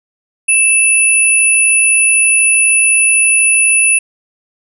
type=tone pair together; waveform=sine; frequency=2637 / 9956 Hz; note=E7 / D#9; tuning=0 / 0 cents; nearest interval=octave + major seventh; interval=2300 cents; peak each=-10 dBFS; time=0.48-3.99 s; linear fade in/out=10 ms; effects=none